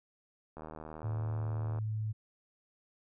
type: click train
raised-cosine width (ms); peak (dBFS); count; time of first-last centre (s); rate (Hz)
1; -31; 96; 0.57-1.786; 78.1
type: tone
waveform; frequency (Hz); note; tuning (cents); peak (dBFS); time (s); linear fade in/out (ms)
sine; 108.4; A2; -25; -32; 1.03-2.13; 20
effects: none